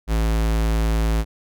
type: tone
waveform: square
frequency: 55 Hz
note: A1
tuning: in tune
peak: -18 dBFS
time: 0.07-1.25 s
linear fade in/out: 50 ms
effects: none